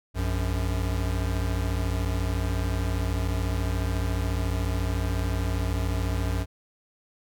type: tone pair together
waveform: square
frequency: 58.27 / 92.5 Hz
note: A#1 / F#2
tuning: 0 / 0 cents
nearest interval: minor sixth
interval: 800 cents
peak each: -28 dBFS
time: 0.14-6.46 s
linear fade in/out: 50 ms
effects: none